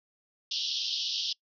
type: band-pass noise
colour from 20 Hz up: pink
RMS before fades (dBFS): -32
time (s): 0.51-1.33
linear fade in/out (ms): 5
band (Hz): 2900 to 5600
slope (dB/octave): 96
effects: noise-tail reverb RT60 0.1 s tail -24 dB re dry